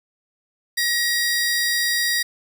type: tone pair together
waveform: sawtooth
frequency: 1900 / 4788 Hz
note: A#6 / D8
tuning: +33 / +33 cents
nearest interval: octave + major third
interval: 1600 cents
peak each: -17 / -21 dBFS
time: 0.77-2.23 s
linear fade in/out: 10 ms
effects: none